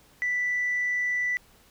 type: tone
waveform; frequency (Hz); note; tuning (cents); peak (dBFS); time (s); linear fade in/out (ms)
sine; 1975.5; B6; 0; -23; 0.22-1.37; 0
effects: tanh soft clip ceiling -20 dBFS + pink hiss -58 dBFS RMS until 1.7 s